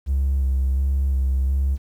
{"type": "tone with vibrato", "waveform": "triangle", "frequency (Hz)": 67.1, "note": "C2", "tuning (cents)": 44, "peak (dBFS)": -14, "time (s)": [0.06, 1.78], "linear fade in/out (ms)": 50, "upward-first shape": "square", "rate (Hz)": 1.4, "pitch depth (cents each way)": 26, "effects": ["tanh soft clip ceiling -14 dBFS", "9-bit"]}